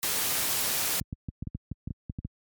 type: noise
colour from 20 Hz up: white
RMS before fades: -28 dBFS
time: 0.03-1 s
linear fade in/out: 0 ms
type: clicks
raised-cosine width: 5 ms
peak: -20 dBFS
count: 12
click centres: 1.013 / 1.128 / 1.287 / 1.425 / 1.472 / 1.55 / 1.716 / 1.875 / 1.907 / 2.098 / 2.188 / 2.25 s
effects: high-pass 60 Hz 12 dB/octave + MP3 96 kbps